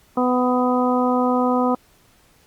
harmonic tone, 250 Hz, B3, 21 cents sharp, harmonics 1 / 2 / 3 / 4 / 5, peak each -19 / -22 / -24 / -25 / -26 dBFS, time 0.17-1.75 s, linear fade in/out 5 ms, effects pink hiss -56 dBFS RMS until 2.46 s + Opus 48 kbps

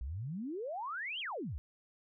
sine exponential two-way sweep, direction up then down, 56.7 to 3322 to 56.7 Hz, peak -37 dBFS, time 0.01-1.58 s, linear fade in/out 0 ms, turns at 1.2 s, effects none

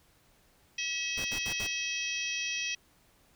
harmonic tone, 644 Hz, E5, 41 cents flat, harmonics 3 / 4 / 5 / 6 / 7 / 8 / 9, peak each -42 / -34 / -38 / -47 / -46 / -44 / -39 dBFS, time 0.78-2.75 s, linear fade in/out 5 ms
pink noise bursts, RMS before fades -40 dBFS, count 4, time 1.17-1.672 s, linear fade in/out 10 ms, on 79 ms, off 62 ms
effects pink hiss -65 dBFS RMS until 3.35 s

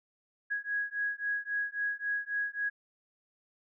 sine beating tone pair, 1657 / 1660.7 Hz, G#6 / G#6, -4 / -1 cents, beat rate 3.7 Hz, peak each -34 / -34 dBFS, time 0.5-2.7 s, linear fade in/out 20 ms, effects none

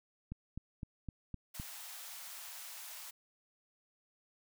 click train, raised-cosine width 5 ms, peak -29 dBFS, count 6, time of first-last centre 0.32-1.599 s, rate 3.91 Hz
white high-pass noise, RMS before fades -48 dBFS, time 1.54-3.11 s, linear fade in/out 10 ms, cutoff 620 Hz, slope 48 dB/octave
effects none

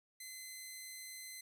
10% pulse tone, 2048 Hz, C7, 38 cents flat, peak -38 dBFS, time 0.2-1.41 s, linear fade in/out 5 ms, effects none

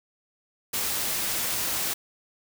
white noise, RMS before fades -28 dBFS, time 0.73-1.94 s, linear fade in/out 10 ms, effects none

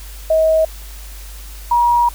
sine tone pair in turn, 637 / 954.4 Hz, D#5 / A#5, +41 / +41 cents, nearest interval perfect fifth, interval 700 cents, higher second, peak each -10 dBFS, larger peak neither, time 0.3-0.65 / 1.71-2.09 s, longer second, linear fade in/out 5 ms, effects added 50 Hz sine -31 dBFS peak until 2.14 s + white hiss -39 dBFS RMS until 2.14 s

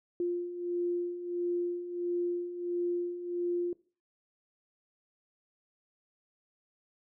sine beating tone pair, 349.2 / 350.7 Hz, F4 / F4, 0 / +7 cents, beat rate 1.5 Hz, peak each -37 / -31 dBFS, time 0.2-3.73 s, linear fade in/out 2 ms, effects noise-tail reverb RT60 0.4 s tail -21 dB re dry

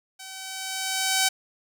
5% pulse tone with level ramp, 764 Hz, G5, 45 cents flat, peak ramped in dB -28 to -7 dBFS, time 0.19-1.29 s, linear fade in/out 10 ms, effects none

